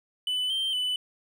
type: tone with pitch steps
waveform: triangle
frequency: 2997 / 3140 / 2993 Hz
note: F#7 / G7 / F#7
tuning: +22 / +2 / +19 cents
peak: -24 dBFS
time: 0.27-0.96 s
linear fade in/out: 2 ms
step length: 230 ms
effects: none